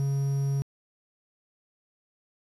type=tone with quantisation; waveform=triangle; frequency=138.59 Hz; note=C#3; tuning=in tune; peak=-22 dBFS; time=0-0.62 s; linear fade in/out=0 ms; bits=8; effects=resampled to 32000 Hz